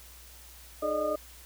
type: tone cluster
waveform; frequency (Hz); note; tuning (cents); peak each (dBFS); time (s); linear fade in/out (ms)
sine; 304.7 / 424.6 / 583 / 613 / 1221; D#4 / G#4 / D5 / D#5 / D#6; -36 / +38 / -13 / -26 / -33; -37 / -37 / -34 / -29 / -35; 0.82-1.16; 10
effects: added 60 Hz sine -52 dBFS peak until 1.45 s + white hiss -52 dBFS RMS until 1.45 s